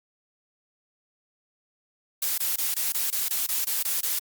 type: noise bursts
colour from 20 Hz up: blue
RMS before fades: -26 dBFS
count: 11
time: 2.22-4.19 s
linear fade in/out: 5 ms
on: 160 ms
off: 21 ms
effects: Opus 48 kbps